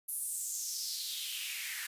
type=noise with high-pass filter sweep; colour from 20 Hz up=white; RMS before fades=-38 dBFS; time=0.08-1.87 s; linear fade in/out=10 ms; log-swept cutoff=11000 to 1700 Hz; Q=3.8; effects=resampled to 32000 Hz